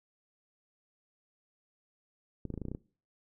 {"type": "clicks", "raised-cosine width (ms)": 3, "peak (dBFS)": -25, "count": 9, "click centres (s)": [2.453, 2.503, 2.54, 2.577, 2.617, 2.653, 2.684, 2.716, 2.749], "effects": ["noise-tail reverb RT60 0.4 s tail -21 dB re dry"]}